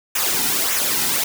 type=noise with flanger; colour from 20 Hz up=white; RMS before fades=-20 dBFS; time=0.15-1.24 s; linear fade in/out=5 ms; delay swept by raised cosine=0.22 to 1.82 ms; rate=1.7 Hz; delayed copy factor=-0.6; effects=none